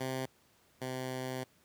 10% pulse tone pair in turn, 130.81 / 129.08 Hz, C3 / C3, 0 / -23 cents, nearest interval unison, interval 23 cents, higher first, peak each -26 / -28 dBFS, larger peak first, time 0-0.26 / 0.81-1.44 s, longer second, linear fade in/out 10 ms, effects pink hiss -67 dBFS RMS until 1.64 s + high-pass 80 Hz 12 dB/octave

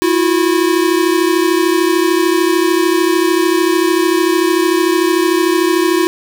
square tone pair together, 329.2 / 362.6 Hz, E4 / F#4, -2 / -35 cents, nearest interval major second, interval 167 cents, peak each -14 / -14 dBFS, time 0.02-6.07 s, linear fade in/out 0 ms, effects none

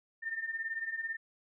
sine beating tone pair, 1793 / 1811 Hz, A6 / A6, +32 / +49 cents, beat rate 18 Hz, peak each -40 / -36 dBFS, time 0.22-1.17 s, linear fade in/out 20 ms, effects none

